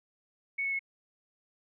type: tone with pitch steps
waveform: sine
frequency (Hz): 2217 / 2202 / 2186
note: C#7 / C#7 / C#7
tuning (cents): 0 / -12 / -25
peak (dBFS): -29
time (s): 0.58-0.793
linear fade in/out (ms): 10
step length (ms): 71
effects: none